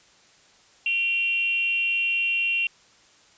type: tone with frequency modulation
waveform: sine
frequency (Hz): 2752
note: F7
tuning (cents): -26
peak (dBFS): -21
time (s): 0.86-2.67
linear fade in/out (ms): 2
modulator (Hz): 370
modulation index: 0.4
effects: white hiss -56 dBFS RMS until 3.37 s + resampled to 16000 Hz